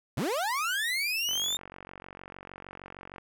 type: linear sweep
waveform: 30% pulse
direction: up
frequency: 93.1 to 3668 Hz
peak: -25 dBFS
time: 0.17-1.57 s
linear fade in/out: 5 ms
type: click train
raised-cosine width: 0.5 ms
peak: -28 dBFS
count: 89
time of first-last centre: 1.29-3.182 s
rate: 46.5 Hz
effects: none